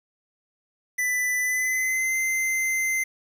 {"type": "tone with pitch glide", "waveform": "square", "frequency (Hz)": [1992, 2074], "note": ["B6", "C7"], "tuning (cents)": [14, -16], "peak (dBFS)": -23, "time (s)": [0.98, 3.04], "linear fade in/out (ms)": 10, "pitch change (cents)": 70, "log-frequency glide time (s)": [1.4, 2.15], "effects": ["9-bit"]}